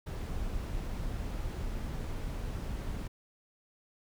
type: noise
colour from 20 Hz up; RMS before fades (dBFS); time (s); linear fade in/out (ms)
brown; -36; 0.06-3.08; 10
effects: none